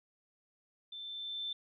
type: tone with level ramp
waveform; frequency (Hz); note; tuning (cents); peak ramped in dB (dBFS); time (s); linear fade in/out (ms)
sine; 3545; A7; +12; -43 to -35; 0.92-1.53; 5
effects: none